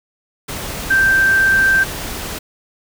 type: tone in noise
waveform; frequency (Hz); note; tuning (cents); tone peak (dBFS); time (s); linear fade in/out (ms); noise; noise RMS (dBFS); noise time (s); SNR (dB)
sine; 1567; G6; -1; -10; 0.9-1.84; 10; pink; -26; 0.48-2.39; +13
effects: none